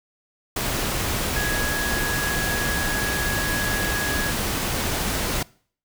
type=tone in noise; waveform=sine; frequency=1667 Hz; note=G#6; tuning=6 cents sharp; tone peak=-26 dBFS; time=1.36-4.31 s; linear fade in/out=5 ms; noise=pink; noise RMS=-25 dBFS; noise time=0.56-5.43 s; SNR=-4 dB; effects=noise-tail reverb RT60 0.5 s tail -23 dB re dry